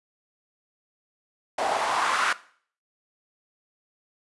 white noise with band-pass filter sweep, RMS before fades -25 dBFS, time 1.58-2.33 s, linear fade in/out 5 ms, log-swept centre 670 to 1400 Hz, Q 3, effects noise-tail reverb RT60 0.5 s tail -18 dB re dry + resampled to 24000 Hz

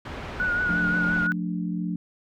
pink low-pass noise, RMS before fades -35 dBFS, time 0.05-1.27 s, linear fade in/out 5 ms, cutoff 2400 Hz, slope 12 dB/octave
sine tone with vibrato, 1455 Hz, F#6, 29 cents flat, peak -22 dBFS, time 0.4-1.32 s, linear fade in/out 0 ms, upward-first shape triangle, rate 5.7 Hz, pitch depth 50 cents each way
sine chord, D minor, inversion first, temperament equal with one note detuned, 177.46 / 220 / 293.7 Hz, F3 / A3 / D4, +28 / 0 / 0 cents, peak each -27 / -33 / -33 dBFS, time 0.69-1.96 s, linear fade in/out 2 ms
effects none

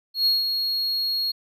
triangle tone with ADSR envelope, 4300 Hz, C8, 47 cents sharp, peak -15 dBFS, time 0.14-1.32 s, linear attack 120 ms, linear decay 170 ms, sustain -6 dB, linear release 13 ms, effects none

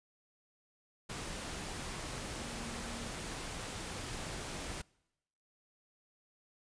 sine tone in noise, 233.1 Hz, A#3, in tune, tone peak -48 dBFS, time 2.37-3.13 s, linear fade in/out 10 ms, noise pink, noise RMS -42 dBFS, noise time 1.09-4.82 s, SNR -9 dB, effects noise-tail reverb RT60 0.9 s tail -25 dB re dry + resampled to 22050 Hz

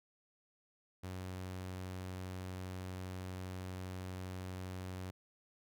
sawtooth tone, 92.5 Hz, F#2, in tune, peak -38 dBFS, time 1.03-5.11 s, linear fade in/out 10 ms, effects none

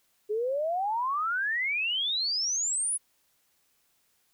sine exponential sweep, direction up, 408.9 to 10480 Hz, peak -26 dBFS, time 0.29-2.98 s, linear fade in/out 20 ms, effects white hiss -70 dBFS RMS until 4.33 s

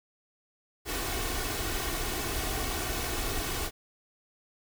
pink noise with comb filter, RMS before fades -32 dBFS, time 0.85-3.71 s, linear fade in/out 50 ms, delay 2.7 ms, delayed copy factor +0.6, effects none

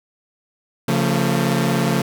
sawtooth chord, Db augmented, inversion none, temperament equal with one note detuned, 138.59 / 174.61 / 225.3 Hz, Db3 / F3 / A3, 0 / 0 / +41 cents, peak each -17 dBFS, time 0.88-2.02 s, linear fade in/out 5 ms, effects none

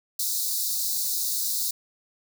white high-pass noise, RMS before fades -27 dBFS, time 0.19-1.71 s, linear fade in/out 5 ms, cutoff 3800 Hz, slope 96 dB/octave, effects none

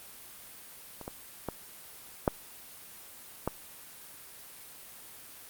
clicks, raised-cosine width 1 ms, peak -28 / -23 / -18 / -9 / -14 dBFS, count 5, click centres 1.013 / 1.079 / 1.487 / 2.278 / 3.476 s, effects white hiss -49 dBFS RMS until 5.49 s + Opus 32 kbps

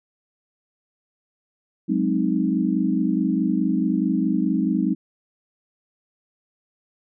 sine chord, Ab dominant seventh, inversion third, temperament equal with one note detuned, 185 / 209.7 / 261.6 / 311.1 Hz, Gb3 / Ab3 / C4 / Eb4, 0 / +17 / 0 / 0 cents, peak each -24 dBFS, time 1.88-4.95 s, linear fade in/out 20 ms, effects none

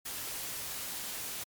white noise, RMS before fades -39 dBFS, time 0.05-1.44 s, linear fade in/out 10 ms, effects MP3 96 kbps

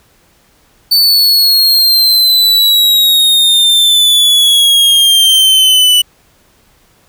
45% pulse exponential sweep, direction down, 4534 to 2960 Hz, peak -5 dBFS, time 0.91-6.02 s, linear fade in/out 10 ms, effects pink hiss -50 dBFS RMS until 7.08 s

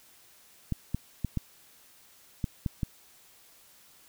clicks, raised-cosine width 5 ms, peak -16 dBFS, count 7, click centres 0.723 / 0.946 / 1.247 / 1.373 / 2.442 / 2.662 / 2.832 s, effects white hiss -58 dBFS RMS until 4.08 s

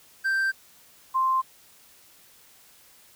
triangle / sine tone pair in turn, 1568 / 1050.1 Hz, G6 / C6, 0 / +6 cents, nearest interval perfect fifth, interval 694 cents, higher first, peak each -20 dBFS, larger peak neither, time 0.24-0.52 / 1.14-1.42 s, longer neither, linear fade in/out 20 ms, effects white hiss -55 dBFS RMS until 3.15 s

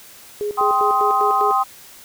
sine tone with tremolo, 415.3 Hz, G#4, in tune, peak -20 dBFS, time 0.41-1.52 s, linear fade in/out 0 ms, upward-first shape square, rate 5 Hz, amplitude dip 80%
sine chord, C minor, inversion second, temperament just, 784.9 / 1046.5 / 1255.8 Hz, G5 / C6 / Eb6, +2 / 0 / +16 cents, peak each -19 dBFS, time 0.57-1.64 s, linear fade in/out 20 ms
effects white hiss -43 dBFS RMS until 2.04 s

